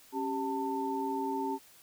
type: tone cluster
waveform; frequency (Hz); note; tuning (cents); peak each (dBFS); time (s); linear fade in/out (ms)
sine; 273.3 / 391.3 / 892; C#4 / G4 / A5; -24 / -3 / +23; -35 / -36 / -34; 0.12-1.59; 50
effects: white hiss -58 dBFS RMS until 1.82 s